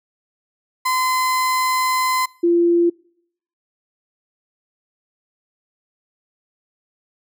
35% pulse / sine tone pair in turn, 1025 / 343.4 Hz, C6 / F4, -36 / -29 cents, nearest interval octave + perfect fifth, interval 1893 cents, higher first, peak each -15 / -12 dBFS, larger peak second, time 0.85-2.26 / 2.43-2.9 s, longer first, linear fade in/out 10 ms, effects noise-tail reverb RT60 0.7 s tail -26 dB re dry

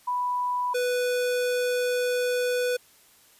sine / square tone pair in turn, 987.8 / 494.5 Hz, B5 / B4, 0 / +2 cents, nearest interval octave, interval 1198 cents, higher first, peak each -24 dBFS, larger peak neither, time 0.07-0.74 / 0.74-2.77 s, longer second, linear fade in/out 10 ms, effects white hiss -57 dBFS RMS until 3.39 s + resampled to 32000 Hz

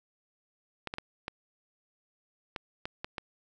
clicks, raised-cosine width 0.3 ms, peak -19 dBFS, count 8, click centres 0.873 / 0.939 / 0.984 / 1.281 / 2.562 / 2.855 / 3.045 / 3.182 s, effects none

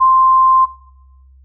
sine tone, 1046.5 Hz, C6, in tune, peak -7 dBFS, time 0-0.66 s, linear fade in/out 20 ms, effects noise-tail reverb RT60 0.8 s tail -19 dB re dry + added 66 Hz sine -42 dBFS peak until 1.44 s

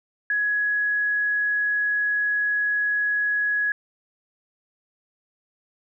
sine tone, 1676 Hz, G#6, 15 cents sharp, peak -20 dBFS, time 0.3-3.72 s, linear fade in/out 2 ms, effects none

